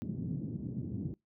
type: band-pass noise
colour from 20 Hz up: pink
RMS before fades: -38 dBFS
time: 0.02-1.14 s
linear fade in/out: 0 ms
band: 110 to 270 Hz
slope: 24 dB/octave
effects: noise-tail reverb RT60 0.2 s tail -25 dB re dry